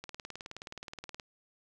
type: click train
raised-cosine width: 0.2 ms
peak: -25 dBFS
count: 23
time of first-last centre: 0.04-1.198 s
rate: 19 Hz
effects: none